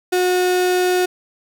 35% pulse tone, 363.3 Hz, F#4, 32 cents flat, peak -13 dBFS, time 0.12-1.06 s, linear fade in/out 10 ms, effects none

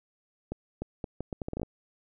accelerating click train, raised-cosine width 2 ms, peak -20 dBFS, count 12, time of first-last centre 0.52-1.632 s, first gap 300 ms, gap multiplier 0.74, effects none

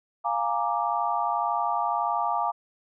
sine chord, Bb dominant seventh, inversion second, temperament equal, 698.5 / 830.6 / 932.3 / 1174.7 Hz, F5 / Ab5 / Bb5 / D6, 0 / 0 / 0 / 0 cents, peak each -29 dBFS, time 0.24-2.52 s, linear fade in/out 20 ms, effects none

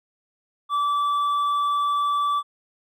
sine tone with hard clipping, 1158 Hz, D6, 25 cents flat, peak -21 dBFS, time 0.69-2.43 s, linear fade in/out 50 ms, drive 4 dB, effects none

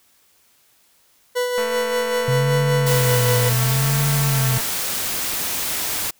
40% pulse tone with tremolo, 493.9 Hz, B4, in tune, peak -17 dBFS, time 1.35-3.5 s, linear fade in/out 20 ms, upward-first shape sine, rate 5.2 Hz, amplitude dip 40%
click train, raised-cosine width 0.5 ms, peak -16 dBFS, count 679, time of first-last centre 1.58-4.607 s, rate 224 Hz
sine tone with vibrato, 130.81 Hz, C3, in tune, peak -17 dBFS, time 2.28-4.58 s, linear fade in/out 2 ms, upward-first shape sine, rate 0.69 Hz, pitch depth 150 cents each way
white noise, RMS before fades -24 dBFS, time 2.86-6.11 s, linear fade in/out 10 ms
effects white hiss -58 dBFS RMS until 6.19 s

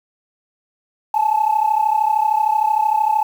sine tone pair together, 846.9 / 880 Hz, G#5 / A5, +34 / 0 cents, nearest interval minor second, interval 66 cents, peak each -16 dBFS, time 1.14-3.23 s, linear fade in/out 5 ms, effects tanh soft clip ceiling -7 dBFS + 7-bit

